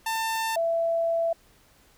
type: tone pair in turn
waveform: sawtooth / sine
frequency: 895 / 666.8 Hz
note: A5 / E5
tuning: +29 / +20 cents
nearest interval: perfect fourth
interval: 509 cents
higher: first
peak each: -22 dBFS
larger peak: neither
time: 0.06-0.56 / 0.56-1.33 s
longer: second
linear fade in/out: 5 ms
effects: pink hiss -59 dBFS RMS until 1.97 s